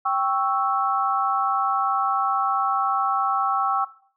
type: chord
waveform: sine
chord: C# diminished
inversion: second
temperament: equal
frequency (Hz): 784 / 1108.7 / 1318.5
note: G5 / C#6 / E6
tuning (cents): 0 / 0 / 0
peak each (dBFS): -24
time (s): 0.05-3.85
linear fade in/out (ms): 10
effects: noise-tail reverb RT60 0.5 s tail -17 dB re dry